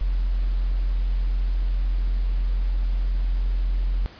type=tone with hard clipping; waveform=sine; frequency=43.65 Hz; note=F1; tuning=in tune; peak=-20 dBFS; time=0.01-4.06 s; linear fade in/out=0 ms; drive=1 dB; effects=pink hiss -46 dBFS RMS until 4.19 s + resampled to 11025 Hz